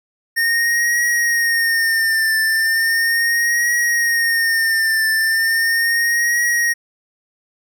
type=tone with vibrato; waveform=square; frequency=1835 Hz; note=A#6; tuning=28 cents flat; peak=-15 dBFS; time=0.36-6.74 s; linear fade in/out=20 ms; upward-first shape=triangle; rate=0.37 Hz; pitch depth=63 cents each way; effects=none